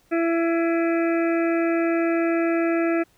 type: harmonic tone with a mistuned harmonic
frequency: 334.1 Hz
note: E4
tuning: 23 cents sharp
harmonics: 1 / 2 / 4 / 5 / 6 / 7 / 8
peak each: -20 / -26 / -32 / -34 / -36 / -37 / -38 dBFS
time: 0.11-3.04 s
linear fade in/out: 20 ms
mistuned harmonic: 8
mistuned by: -80 cents
effects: pink hiss -61 dBFS RMS until 3.17 s